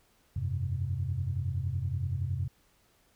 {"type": "chord", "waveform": "sine", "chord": "F suspended second", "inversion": "none", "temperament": "equal", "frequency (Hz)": [87.31, 98, 130.81], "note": ["F2", "G2", "C3"], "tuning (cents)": [0, 0, 0], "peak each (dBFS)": -33, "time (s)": [0.36, 2.48], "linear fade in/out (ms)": 5, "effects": ["tanh soft clip ceiling -20 dBFS", "pink hiss -67 dBFS RMS until 3.15 s"]}